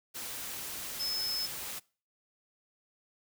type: tone in noise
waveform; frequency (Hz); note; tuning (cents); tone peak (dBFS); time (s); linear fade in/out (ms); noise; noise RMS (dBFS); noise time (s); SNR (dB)
sine; 5200; E8; -24; -32; 0.99-1.47; 20; white; -40; 0.14-1.8; +5
effects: noise-tail reverb RT60 0.4 s tail -24 dB re dry